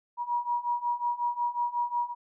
sine beating tone pair, 957 / 962.5 Hz, A#5 / B5, +45 / -45 cents, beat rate 5.5 Hz, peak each -31 / -29 dBFS, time 0.17-2.15 s, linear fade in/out 50 ms, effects none

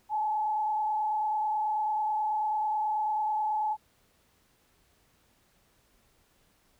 sine tone with frequency modulation, 855 Hz, A5, 50 cents flat, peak -26 dBFS, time 0.09-3.77 s, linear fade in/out 50 ms, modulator 29.2 Hz, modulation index 0.66, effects pink hiss -67 dBFS RMS until 6.79 s

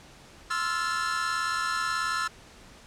45% pulse chord, F major seventh, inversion second, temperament equal with one note detuned, 1046.5 / 1318.5 / 1396.9 / 1737.8 Hz, C6 / E6 / F6 / A6, 0 / 0 / 0 / -22 cents, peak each -36 / -30 / -32 / -33 dBFS, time 0.5-2.28 s, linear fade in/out 10 ms, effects pink hiss -51 dBFS RMS until 2.86 s + low-pass 8000 Hz 12 dB/octave

